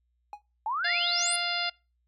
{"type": "tone with exponential decay", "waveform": "triangle", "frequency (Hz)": 830.6, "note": "G#5", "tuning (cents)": 0, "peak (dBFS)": -31, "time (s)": [0.33, 0.42], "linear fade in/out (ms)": 1, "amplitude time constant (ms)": 19}
{"type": "exponential sweep", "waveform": "sine", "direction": "up", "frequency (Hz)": [830.6, 10160], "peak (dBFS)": -27, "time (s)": [0.66, 1.36], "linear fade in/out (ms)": 2}
{"type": "harmonic tone", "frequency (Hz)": 698.5, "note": "F5", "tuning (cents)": 0, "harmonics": [1, 2, 3, 4, 5, 6, 7], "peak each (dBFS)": [-35, -35, -35, -35, -35, -35, -35], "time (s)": [0.84, 1.7], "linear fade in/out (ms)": 10}
{"effects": ["noise-tail reverb RT60 0.3 s tail -25 dB re dry", "added 60 Hz sine -70 dBFS peak until 2.07 s"]}